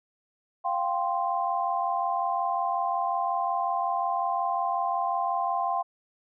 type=chord; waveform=sine; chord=F suspended second; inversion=none; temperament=equal; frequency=698.5 / 784 / 1046.5 Hz; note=F5 / G5 / C6; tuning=0 / 0 / 0 cents; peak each=-29 dBFS; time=0.64-5.83 s; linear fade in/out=20 ms; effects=none